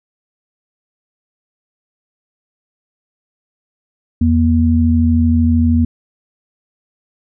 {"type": "tone pair together", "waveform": "sine", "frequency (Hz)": [83.81, 238.5], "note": ["E2", "A#3"], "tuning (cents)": [29, 40], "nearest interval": "octave + tritone", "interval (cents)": 1811, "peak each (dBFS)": [-12, -12], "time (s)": [4.21, 5.85], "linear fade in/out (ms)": 5, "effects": []}